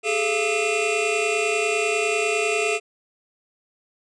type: tone cluster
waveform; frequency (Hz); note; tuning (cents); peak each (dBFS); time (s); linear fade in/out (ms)
square; 402.2 / 432.2 / 686 / 2445 / 2690; G4 / A4 / F5 / D#7 / E7; +44 / -31 / -31 / -31 / +34; -30 / -25 / -29 / -29 / -27; 0.03-2.8; 50
effects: resampled to 24000 Hz